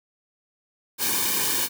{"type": "noise with comb filter", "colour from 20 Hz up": "white", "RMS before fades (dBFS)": -24, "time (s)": [0.98, 1.69], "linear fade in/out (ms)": 50, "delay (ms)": 1.5, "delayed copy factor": -0.9, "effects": []}